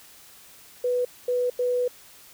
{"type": "tone bursts at uneven times", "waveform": "sine", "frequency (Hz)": 493.9, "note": "B4", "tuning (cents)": 0, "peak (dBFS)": -21, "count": 3, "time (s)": [[0.84, 1.05], [1.28, 1.5], [1.59, 1.88]], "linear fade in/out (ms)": 5, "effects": ["white hiss -50 dBFS RMS until 2.33 s"]}